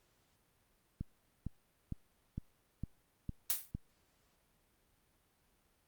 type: click train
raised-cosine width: 5 ms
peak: -27 dBFS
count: 7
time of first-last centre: 1.01-3.75 s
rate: 2.19 Hz
type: noise with exponential decay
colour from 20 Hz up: blue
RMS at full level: -29 dBFS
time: 3.5-3.71 s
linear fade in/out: 0 ms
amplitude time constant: 45 ms
effects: pink hiss -74 dBFS RMS until 5.87 s + Opus 48 kbps